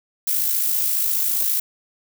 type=noise with amplitude modulation; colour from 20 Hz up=violet; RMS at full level=-19 dBFS; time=0.27-1.6 s; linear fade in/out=5 ms; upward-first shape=sine; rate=54.7 Hz; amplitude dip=40%; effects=none